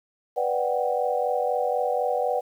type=chord; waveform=sine; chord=G major seventh; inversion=first; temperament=equal; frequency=493.9 / 587.3 / 740 / 784 Hz; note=B4 / D5 / F#5 / G5; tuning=0 / 0 / 0 / 0 cents; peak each=-26 / -28 / -27 / -30 dBFS; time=0.36-2.41 s; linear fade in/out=20 ms; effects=9-bit